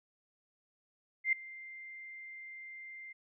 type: tone with ADSR envelope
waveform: sine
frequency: 2093 Hz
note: C7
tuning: in tune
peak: -24 dBFS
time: 1.24-3.13 s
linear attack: 86 ms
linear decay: 5 ms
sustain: -21 dB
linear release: 12 ms
effects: none